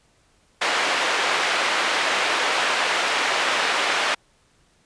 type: band-pass noise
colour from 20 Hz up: white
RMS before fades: -22 dBFS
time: 0.61-4.15 s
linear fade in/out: 10 ms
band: 480 to 2500 Hz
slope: 12 dB/octave
effects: pink hiss -61 dBFS RMS until 4.85 s + resampled to 22050 Hz